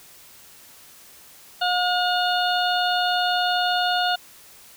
harmonic tone, 719 Hz, F#5, 50 cents flat, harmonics 1 / 2 / 4 / 5 / 6, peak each -22 / -25 / -28 / -29 / -30 dBFS, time 1.61-4.16 s, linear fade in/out 10 ms, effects white hiss -48 dBFS RMS until 4.76 s

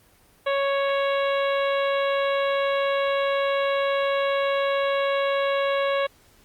harmonic tone, 554.4 Hz, C#5, in tune, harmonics 1 / 2 / 3 / 4 / 5 / 6 / 7, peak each -22 / -28 / -32 / -34 / -36 / -38 / -39 dBFS, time 0.46-6.07 s, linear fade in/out 10 ms, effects pink hiss -57 dBFS RMS until 6.44 s + Opus 32 kbps

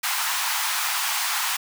pink high-pass noise, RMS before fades -25 dBFS, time 0.03-1.57 s, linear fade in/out 10 ms, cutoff 820 Hz, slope 48 dB/octave, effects none

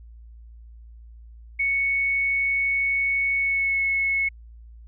sine tone with pitch glide, 2217 to 2193 Hz, C#7 to C#7, 0 to -19 cents, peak -20 dBFS, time 1.59-4.29 s, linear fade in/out 10 ms, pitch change -19 cents, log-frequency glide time 3.37-3.81 s, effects added 57 Hz sine -42 dBFS peak until 4.87 s

